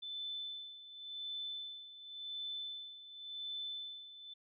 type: tone with tremolo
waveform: sine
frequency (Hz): 3519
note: A7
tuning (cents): 0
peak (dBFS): -39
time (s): 0.02-4.34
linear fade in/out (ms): 10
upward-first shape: sine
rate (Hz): 0.91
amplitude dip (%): 75
effects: none